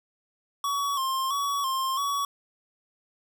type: tone with vibrato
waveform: square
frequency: 1093 Hz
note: C#6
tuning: 25 cents flat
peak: -26 dBFS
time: 0.64-2.25 s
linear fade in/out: 2 ms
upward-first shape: square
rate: 1.5 Hz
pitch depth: 55 cents each way
effects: none